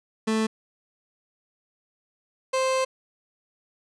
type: tone pair in turn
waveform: 30% pulse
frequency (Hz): 220 / 523.3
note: A3 / C5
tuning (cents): 0 / 0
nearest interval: octave + minor third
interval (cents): 1500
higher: second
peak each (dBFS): -19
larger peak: neither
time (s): 0.27-0.47 / 2.53-2.85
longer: second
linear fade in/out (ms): 10
effects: resampled to 22050 Hz + 10-bit